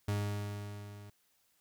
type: tone with level ramp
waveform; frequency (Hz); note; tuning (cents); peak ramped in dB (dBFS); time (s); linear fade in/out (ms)
40% pulse; 102.6; G#2; -21; -29 to -48; 0.08-1.1; 5
effects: white hiss -73 dBFS RMS until 1.6 s